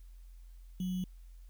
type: tone with sample-and-hold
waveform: sine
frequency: 183.7 Hz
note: F#3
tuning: 12 cents flat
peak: -32 dBFS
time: 0.8-1.04 s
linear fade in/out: 2 ms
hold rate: 3150 Hz
effects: added 43 Hz sine -49 dBFS peak until 1.49 s + white hiss -72 dBFS RMS until 1.49 s